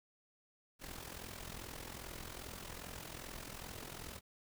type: noise with amplitude modulation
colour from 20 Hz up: pink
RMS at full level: -45 dBFS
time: 0.79-4.21 s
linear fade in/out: 50 ms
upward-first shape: sine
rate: 42.5 Hz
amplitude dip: 70%
effects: none